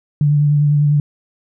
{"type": "tone with vibrato", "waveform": "sine", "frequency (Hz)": 146.83, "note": "D3", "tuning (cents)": 0, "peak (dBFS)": -10, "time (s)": [0.21, 1], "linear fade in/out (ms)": 2, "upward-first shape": "sine", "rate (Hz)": 10, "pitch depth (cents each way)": 22, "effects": []}